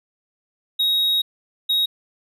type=tone bursts at uneven times; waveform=triangle; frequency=3780 Hz; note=A#7; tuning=23 cents sharp; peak=-15 dBFS; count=2; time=0.79-1.22 / 1.69-1.86 s; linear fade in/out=10 ms; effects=none